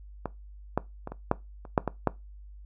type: clicks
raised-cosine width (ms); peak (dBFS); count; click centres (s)
1; -16 / -10 / -21 / -23 / -8 / -29 / -6 / -13 / -8; 9; 0.257 / 0.776 / 1.074 / 1.12 / 1.314 / 1.652 / 1.778 / 1.877 / 2.073
effects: noise-tail reverb RT60 0.2 s tail -19 dB re dry + added 50 Hz sine -44 dBFS peak until 2.65 s